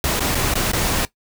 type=noise with dropouts; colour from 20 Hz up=pink; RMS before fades=-20 dBFS; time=0.04-1.05 s; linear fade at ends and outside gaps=1 ms; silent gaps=0.195-0.205 / 0.347-0.352 / 0.539-0.554 / 0.717-0.733 s; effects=noise-tail reverb RT60 0.1 s tail -17 dB re dry